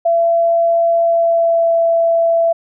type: tone with pitch glide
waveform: sine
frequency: 674 to 668.2 Hz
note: E5 to E5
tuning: +38 to +23 cents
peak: -10 dBFS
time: 0.05-2.53 s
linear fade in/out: 10 ms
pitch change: -15 cents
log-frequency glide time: 1-1.72 s
effects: none